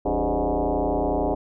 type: tone with frequency modulation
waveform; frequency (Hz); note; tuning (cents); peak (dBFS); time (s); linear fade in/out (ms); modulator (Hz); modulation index
sine; 155.56; D#3; 0; -20; 0.05-1.35; 10; 114; 5.9
effects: none